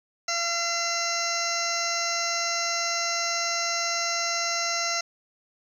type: harmonic tone with a mistuned harmonic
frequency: 682 Hz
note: F5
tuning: 41 cents flat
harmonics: 1 / 2 / 3 / 4 / 6 / 7 / 8 / 9 / 10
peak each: -33 / -32 / -32 / -37 / -34 / -38 / -32 / -33 / -36 dBFS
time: 0.28-5.01 s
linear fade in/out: 5 ms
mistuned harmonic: 10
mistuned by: -53 cents
effects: 9-bit